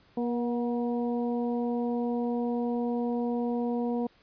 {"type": "harmonic tone with a mistuned harmonic", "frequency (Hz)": 238.9, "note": "A#3", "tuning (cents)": 43, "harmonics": [1, 2, 3, 4], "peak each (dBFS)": [-28, -32, -38, -43], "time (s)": [0.17, 4.07], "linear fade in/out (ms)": 5, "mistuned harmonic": 3, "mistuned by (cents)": 23, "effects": ["pink hiss -62 dBFS RMS until 4.22 s", "resampled to 11025 Hz"]}